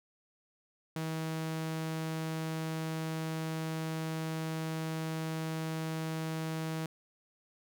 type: tone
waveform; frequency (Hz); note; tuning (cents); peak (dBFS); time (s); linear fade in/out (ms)
sawtooth; 160; D#3; +49; -30; 0.96-6.86; 2
effects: none